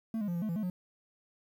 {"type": "tone with pitch steps", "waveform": "triangle", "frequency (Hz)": [224, 206.9, 173.8, 170.7, 215.8, 168.1, 215.7, 180.5], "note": ["A3", "G#3", "F3", "F3", "A3", "E3", "A3", "F#3"], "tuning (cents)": [31, -6, -8, -39, -33, 34, -34, -43], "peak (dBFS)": -29, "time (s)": [0.14, 0.7], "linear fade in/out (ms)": 2, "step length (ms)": 70, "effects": ["10-bit"]}